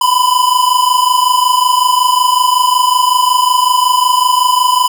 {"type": "tone pair together", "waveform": "square", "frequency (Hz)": [987.8, 1013.2], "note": ["B5", "B5"], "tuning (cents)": [0, 44], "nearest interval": "unison", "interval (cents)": 44, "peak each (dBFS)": -12, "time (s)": [0.01, 4.88], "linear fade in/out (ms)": 5, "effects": []}